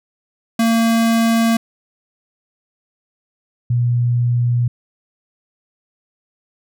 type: tone pair in turn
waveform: square / sine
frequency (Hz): 228.2 / 120.88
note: A#3 / B2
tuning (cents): -37 / -37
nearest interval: major seventh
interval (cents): 1100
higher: first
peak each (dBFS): -13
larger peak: neither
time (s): 0.59-1.57 / 3.7-4.68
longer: neither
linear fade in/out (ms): 5
effects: none